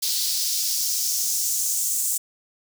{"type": "noise with high-pass filter sweep", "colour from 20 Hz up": "white", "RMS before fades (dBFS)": -24, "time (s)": [0.02, 2.18], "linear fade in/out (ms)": 10, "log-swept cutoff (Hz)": [4300, 7700], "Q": 2.5, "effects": []}